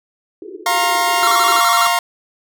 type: band-pass noise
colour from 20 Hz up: white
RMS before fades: -32 dBFS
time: 0.42-1.59 s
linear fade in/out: 2 ms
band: 330 to 420 Hz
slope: 96 dB/octave
type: chord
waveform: sawtooth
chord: F suspended fourth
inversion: none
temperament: equal with one note detuned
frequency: 698.5 / 932.3 / 1074.1 Hz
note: F5 / Bb5 / C6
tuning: 0 / 0 / +45 cents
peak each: -14 / -15 / -15 dBFS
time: 0.66-1.99 s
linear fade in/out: 2 ms
type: tone with vibrato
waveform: square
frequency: 1244.5 Hz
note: D#6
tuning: in tune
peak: -15 dBFS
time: 1.23-1.87 s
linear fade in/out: 0 ms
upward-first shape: square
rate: 12 Hz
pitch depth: 160 cents each way
effects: none